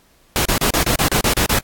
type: noise bursts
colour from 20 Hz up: pink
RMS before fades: -17 dBFS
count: 10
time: 0.36-1.587 s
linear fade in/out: 0 ms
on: 93 ms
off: 33 ms
effects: pink hiss -55 dBFS RMS until 1.63 s + AAC 64 kbps